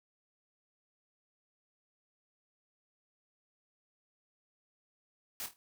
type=noise with echo; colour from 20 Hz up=white; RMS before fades=-40 dBFS; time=5.4-5.46 s; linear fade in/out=0 ms; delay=25 ms; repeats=4; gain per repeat=-8 dB; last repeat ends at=5.56 s; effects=none